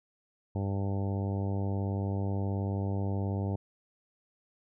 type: harmonic tone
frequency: 98.6 Hz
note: G2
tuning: 11 cents sharp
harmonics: 1 / 2 / 3 / 4 / 5 / 6 / 7 / 8 / 9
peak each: -30 / -36 / -40 / -42 / -44 / -46 / -47 / -48 / -49 dBFS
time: 0.55-3.56 s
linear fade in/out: 5 ms
effects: none